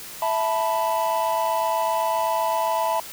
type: chord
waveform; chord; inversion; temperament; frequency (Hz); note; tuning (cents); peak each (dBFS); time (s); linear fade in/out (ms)
triangle; E suspended fourth; none; equal; 659.3 / 880 / 987.8; E5 / A5 / B5; 0 / 0 / 0; -23; 0.22-3; 2
effects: white hiss -38 dBFS RMS until 3.12 s